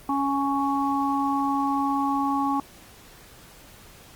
harmonic tone, 277.7 Hz, C#4, 3 cents sharp, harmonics 1 / 3 / 4, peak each -25 / -26 / -27 dBFS, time 0.09-2.6 s, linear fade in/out 2 ms, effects pink hiss -49 dBFS RMS until 4.15 s + Opus 32 kbps

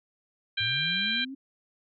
harmonic tone, 793 Hz, G5, 20 cents sharp, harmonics 2 / 3 / 4 / 5, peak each -31 / -32 / -30 / -31 dBFS, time 0.57-1.25 s, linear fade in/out 10 ms
sine linear sweep, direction up, 100.8 to 277.2 Hz, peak -36 dBFS, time 0.6-1.35 s, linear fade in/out 10 ms
effects none

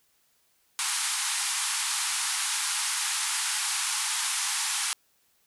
white band-pass noise, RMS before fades -29 dBFS, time 0.79-4.93 s, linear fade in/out 0 ms, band 800 to 11000 Hz, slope 96 dB/octave, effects white hiss -68 dBFS RMS until 5.46 s

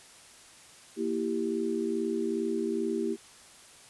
sine chord, E diminished, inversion second, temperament equal, 233.1 / 329.6 / 392 Hz, Bb3 / E4 / G4, 0 / 0 / 0 cents, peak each -33 / -32 / -31 dBFS, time 0.96-3.17 s, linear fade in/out 50 ms, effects white hiss -53 dBFS RMS until 3.89 s + resampled to 24000 Hz

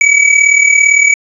square tone with amplitude modulation, 2280 Hz, C#7, 48 cents sharp, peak -3 dBFS, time 0.01-1.14 s, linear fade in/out 2 ms, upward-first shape sine, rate 37.7 Hz, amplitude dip 70%, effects resampled to 22050 Hz + 7-bit

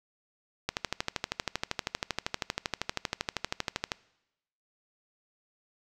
click train, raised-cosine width 0.2 ms, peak -11 dBFS, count 42, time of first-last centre 0.69-3.918 s, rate 12.7 Hz, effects noise-tail reverb RT60 0.9 s tail -22 dB re dry

